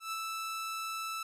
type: tone with ADSR envelope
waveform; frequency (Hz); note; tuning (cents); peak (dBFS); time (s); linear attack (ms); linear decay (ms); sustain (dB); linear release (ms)
sawtooth; 1318.5; E6; 0; -30; 0-1.23; 120; 30; -2; 4
effects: resampled to 32000 Hz